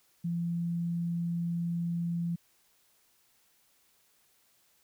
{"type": "tone", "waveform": "sine", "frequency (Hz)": 170.5, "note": "F3", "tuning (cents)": -41, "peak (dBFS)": -29, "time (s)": [0.24, 2.36], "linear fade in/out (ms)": 10, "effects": ["white hiss -68 dBFS RMS until 4.83 s"]}